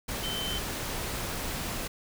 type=tone in noise; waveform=sine; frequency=3078 Hz; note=G7; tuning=32 cents flat; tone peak=-33 dBFS; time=0.23-0.59 s; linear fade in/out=10 ms; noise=pink; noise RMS=-34 dBFS; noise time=0.08-1.88 s; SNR=-2 dB; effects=none